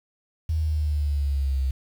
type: exponential sweep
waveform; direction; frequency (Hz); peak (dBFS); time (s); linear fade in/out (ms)
sine; down; 80.2 to 65.41; -21; 0.49-1.71; 5
effects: 8-bit